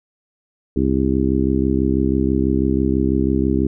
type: harmonic tone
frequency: 66.1 Hz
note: C2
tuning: 18 cents sharp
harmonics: 1 / 2 / 3 / 4 / 5 / 6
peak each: -22 / -25 / -22 / -20 / -21 / -24 dBFS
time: 0.76-3.67 s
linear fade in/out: 5 ms
effects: none